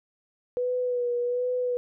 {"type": "tone with vibrato", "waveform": "sine", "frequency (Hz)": 491.1, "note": "B4", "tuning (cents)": -10, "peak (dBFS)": -24, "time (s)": [0.57, 1.77], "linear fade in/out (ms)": 0, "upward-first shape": "sine", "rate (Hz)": 1.3, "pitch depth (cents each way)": 31, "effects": []}